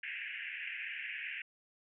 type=band-pass noise; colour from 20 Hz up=white; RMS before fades=-42 dBFS; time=0.03-1.42 s; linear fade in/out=5 ms; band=1600 to 2800 Hz; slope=96 dB/octave; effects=none